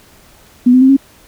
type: tone with pitch steps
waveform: sine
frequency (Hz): 246.9 / 255.2 / 263.7 / 272.5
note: B3 / C4 / C4 / C#4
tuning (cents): 0 / -43 / +14 / -29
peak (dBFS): -4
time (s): 0.66-0.968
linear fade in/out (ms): 10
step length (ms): 77
effects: pink hiss -45 dBFS RMS until 1.27 s